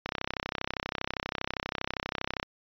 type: click train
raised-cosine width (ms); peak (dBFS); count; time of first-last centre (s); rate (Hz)
0.3; -14; 78; 0.06-2.429; 32.5
effects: resampled to 11025 Hz